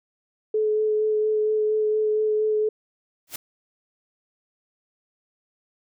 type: tone with vibrato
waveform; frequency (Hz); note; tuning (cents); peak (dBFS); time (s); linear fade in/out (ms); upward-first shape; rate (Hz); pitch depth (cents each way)
sine; 429.3; A4; -43; -19; 0.54-2.69; 5; sine; 4.3; 12
type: noise with exponential growth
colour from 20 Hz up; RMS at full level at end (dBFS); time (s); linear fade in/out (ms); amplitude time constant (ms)
white; -26; 3.27-3.36; 5; 18
effects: none